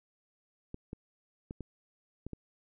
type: clicks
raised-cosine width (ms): 3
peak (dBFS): -27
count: 6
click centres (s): 0.744 / 0.931 / 1.509 / 1.607 / 2.266 / 2.333
effects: none

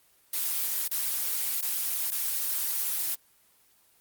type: noise with dropouts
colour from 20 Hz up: blue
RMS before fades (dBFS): -29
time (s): 0.33-3.15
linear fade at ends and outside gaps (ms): 5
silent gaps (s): 0.88-0.913 / 1.611-1.623 / 2.107-2.117
effects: white hiss -63 dBFS RMS until 4 s + Opus 24 kbps

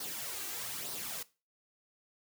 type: noise with flanger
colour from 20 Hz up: white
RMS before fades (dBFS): -40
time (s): 0-1.23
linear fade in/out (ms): 5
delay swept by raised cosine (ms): 0.2 to 2.6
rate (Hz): 1.1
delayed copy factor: +0.55
effects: noise-tail reverb RT60 0.3 s tail -19 dB re dry + high-pass 100 Hz 12 dB/octave

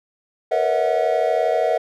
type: tone cluster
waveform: triangle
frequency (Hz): 458.4 / 490.8 / 569 / 645 / 733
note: A#4 / B4 / C#5 / E5 / F#5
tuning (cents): -29 / -11 / +45 / -38 / -16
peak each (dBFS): -23 / -22 / -25 / -18 / -21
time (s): 0.51-1.78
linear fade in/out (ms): 10
effects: none

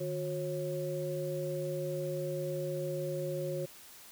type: tone cluster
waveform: sine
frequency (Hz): 151.9 / 361.1 / 544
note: D#3 / F#4 / C#5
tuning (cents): -41 / -42 / -33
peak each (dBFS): -38 / -38 / -36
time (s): 0-3.66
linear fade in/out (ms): 10
effects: white hiss -53 dBFS RMS until 4.11 s

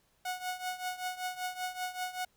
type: tone with tremolo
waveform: sawtooth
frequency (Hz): 733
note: F#5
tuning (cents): -16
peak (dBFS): -28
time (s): 0.25-2.25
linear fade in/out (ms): 5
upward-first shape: triangle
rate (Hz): 5.2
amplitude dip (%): 85
effects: pink hiss -71 dBFS RMS until 2.36 s

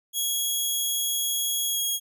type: tone with pitch glide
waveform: 10% pulse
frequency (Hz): 3322 to 3295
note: G#7 to G#7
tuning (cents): 0 to -14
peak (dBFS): -17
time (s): 0.13-2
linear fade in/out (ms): 50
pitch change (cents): -14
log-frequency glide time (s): 1.68-1.81
effects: none

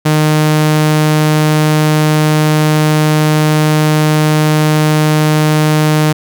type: tone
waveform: sawtooth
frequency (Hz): 153.5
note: D#3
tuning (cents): -23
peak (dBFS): -4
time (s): 0.05-6.13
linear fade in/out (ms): 10
effects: none

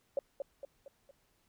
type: tone with echo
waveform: sine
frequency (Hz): 554.4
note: C#5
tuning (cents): 0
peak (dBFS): -28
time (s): 0.17-0.19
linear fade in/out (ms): 2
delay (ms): 230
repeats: 4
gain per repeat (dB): -6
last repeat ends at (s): 1.11
effects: pink hiss -73 dBFS RMS until 1.48 s

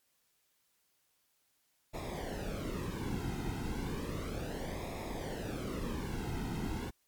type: noise with flanger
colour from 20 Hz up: brown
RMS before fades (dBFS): -38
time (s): 1.93-6.91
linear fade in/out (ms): 20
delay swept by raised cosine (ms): 0.66 to 1.76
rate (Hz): 0.33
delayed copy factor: -0.75
effects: white hiss -75 dBFS RMS until 7.07 s + MP3 96 kbps

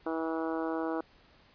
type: harmonic tone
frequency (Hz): 162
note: E3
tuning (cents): -30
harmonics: 2 / 3 / 4 / 5 / 6 / 7 / 8 / 9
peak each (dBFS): -33 / -37 / -39 / -41 / -43 / -44 / -45 / -46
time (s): 0.06-1.01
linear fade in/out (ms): 5
effects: pink hiss -61 dBFS RMS until 1.54 s + resampled to 11025 Hz

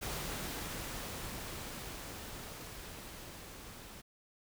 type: noise with level ramp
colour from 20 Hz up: pink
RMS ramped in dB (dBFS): -39 to -51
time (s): 0.01-4.02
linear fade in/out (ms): 20
effects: none

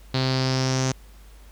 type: tone with low-pass filter sweep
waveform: sawtooth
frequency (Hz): 130.81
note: C3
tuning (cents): 0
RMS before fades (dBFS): -23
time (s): 0.14-0.92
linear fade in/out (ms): 5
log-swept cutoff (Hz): 4200 to 6300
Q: 5.7
effects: added 50 Hz sine -44 dBFS peak until 1.51 s + pink hiss -55 dBFS RMS until 1.51 s

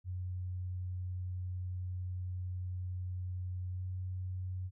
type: tone with pitch glide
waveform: sine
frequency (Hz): 91.1 to 92.21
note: F#2 to F#2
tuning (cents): -26 to -5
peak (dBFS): -36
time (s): 0.04-4.71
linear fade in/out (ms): 50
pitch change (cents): +21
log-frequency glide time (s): 3.72-3.83
effects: none

